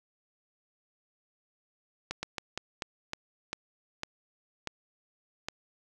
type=slowing click train; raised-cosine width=0.2 ms; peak=-16 dBFS; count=10; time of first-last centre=2.11-5.485 s; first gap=120 ms; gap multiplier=1.27; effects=none